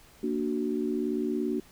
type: chord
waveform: sine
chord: Bb augmented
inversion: none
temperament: equal with one note detuned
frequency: 233.1 / 293.7 / 371.3 Hz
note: Bb3 / D4 / F#4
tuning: 0 / 0 / +6 cents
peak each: -31 dBFS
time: 0.23-1.6 s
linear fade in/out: 5 ms
effects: pink hiss -56 dBFS RMS until 1.71 s